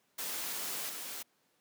white noise with level steps, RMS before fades -38 / -42 dBFS, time 0.18-1.23 s, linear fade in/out 10 ms, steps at 0.89 s, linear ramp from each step 5 ms, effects pink hiss -73 dBFS RMS until 1.6 s + high-pass 200 Hz 12 dB/octave

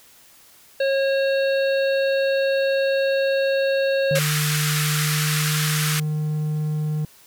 harmonic tone, 544 Hz, C#5, 33 cents flat, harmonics 1 / 3 / 5 / 7 / 8, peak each -18 / -28 / -32 / -35 / -36 dBFS, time 0.8-4.19 s, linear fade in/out 5 ms
triangle tone with pitch glide, 150.7 to 152.72 Hz, D3 to D#3, +45 to -32 cents, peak -19 dBFS, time 4.11-7.05 s, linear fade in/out 2 ms, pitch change +23 cents, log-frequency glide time 4.77-5.67 s
pink band-pass noise, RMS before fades -25 dBFS, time 4.15-6 s, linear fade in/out 5 ms, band 1200 to 15000 Hz, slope 48 dB/octave
effects white hiss -51 dBFS RMS until 7.26 s

